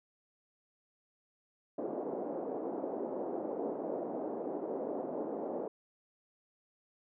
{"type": "band-pass noise", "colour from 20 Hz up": "pink", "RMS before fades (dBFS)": -38, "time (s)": [1.78, 5.68], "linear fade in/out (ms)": 5, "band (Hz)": [290, 670], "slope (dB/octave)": 24, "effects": []}